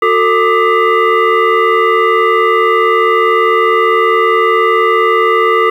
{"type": "tone with frequency modulation", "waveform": "sine", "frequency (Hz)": 367.3, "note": "F#4", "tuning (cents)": -13, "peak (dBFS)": -7, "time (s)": [0.02, 5.7], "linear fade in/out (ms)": 5, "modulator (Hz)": 815, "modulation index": 1.8, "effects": ["7-bit"]}